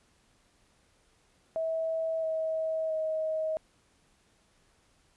sine tone with pitch steps, 648 / 639.8 / 631.7 Hz, E5 / D#5 / D#5, -30 / +48 / +26 cents, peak -28 dBFS, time 1.56-3.57 s, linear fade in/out 0 ms, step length 670 ms, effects pink hiss -67 dBFS RMS until 5.16 s + resampled to 24000 Hz

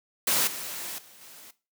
white noise with level steps, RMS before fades -24 / -36 / -52 / -48 dBFS, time 0.27-1.51 s, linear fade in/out 5 ms, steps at 0.47 / 0.98 / 1.21 s, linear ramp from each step 5 ms, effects noise-tail reverb RT60 0.3 s tail -17 dB re dry + high-pass 150 Hz 12 dB/octave

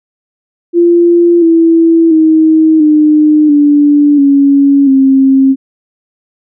sine tone with pitch steps, 344.2 / 330.2 / 316.7 / 303.8 / 291.4 / 279.6 / 268.2 Hz, F4 / E4 / D#4 / D#4 / D4 / C#4 / C4, -25 / +3 / +31 / -41 / -13 / +15 / +43 cents, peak -3 dBFS, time 0.73-5.56 s, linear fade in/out 50 ms, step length 690 ms, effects none

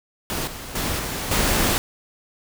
pink noise with level steps, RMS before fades -26 / -35 / -25 / -28 / -20 dBFS, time 0.3-1.78 s, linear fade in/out 0 ms, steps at 0.47 / 0.75 / 0.99 / 1.31 s, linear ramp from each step 5 ms, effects none

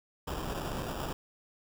pink noise with sample-and-hold, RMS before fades -36 dBFS, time 0.27-1.13 s, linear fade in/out 5 ms, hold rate 2100 Hz, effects none

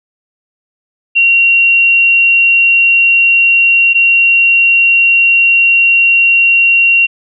sine tone pair in turn, 2750 / 2750 Hz, F7 / F7, -27 / -27 cents, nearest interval unison, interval 0 cents, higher neither, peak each -5 dBFS, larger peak neither, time 1.15-3.94 / 3.94-7.07 s, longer second, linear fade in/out 20 ms, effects none

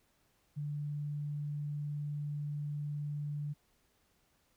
sine tone, 146.83 Hz, D3, in tune, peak -35 dBFS, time 0.56-3.54 s, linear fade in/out 20 ms, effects pink hiss -73 dBFS RMS until 4.56 s

